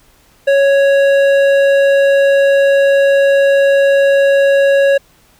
sine tone with hard clipping, 554.4 Hz, C#5, in tune, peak -9 dBFS, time 0.47-4.98 s, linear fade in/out 10 ms, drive 10 dB, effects pink hiss -50 dBFS RMS until 5.39 s

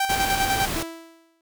sawtooth tone with tremolo, 781 Hz, G5, 7 cents flat, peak -16 dBFS, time 0-0.66 s, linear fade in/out 5 ms, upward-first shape square, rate 10 Hz, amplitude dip 45%
pink noise, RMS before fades -28 dBFS, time 0.09-0.83 s, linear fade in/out 5 ms
sawtooth tone with exponential decay, 329.6 Hz, E4, in tune, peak -22 dBFS, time 0.76-1.41 s, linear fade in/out 1 ms, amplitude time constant 140 ms
effects none

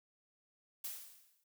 blue noise with exponential decay, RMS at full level -40 dBFS, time 0.84-1.44 s, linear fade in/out 5 ms, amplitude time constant 130 ms, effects none

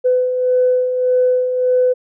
sine beating tone pair, 502 / 503.7 Hz, B4 / B4, +28 / +34 cents, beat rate 1.7 Hz, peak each -21 / -12 dBFS, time 0.04-1.94 s, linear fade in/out 20 ms, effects tanh soft clip ceiling -5 dBFS

